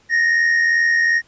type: tone pair together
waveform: triangle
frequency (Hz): 1782.1 / 1864.7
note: A6 / A#6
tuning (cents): +22 / 0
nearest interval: minor second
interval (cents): 78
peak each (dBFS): -22 / -12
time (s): 0.09-1.22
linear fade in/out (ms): 50
effects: pink hiss -55 dBFS RMS until 1.27 s + resampled to 16000 Hz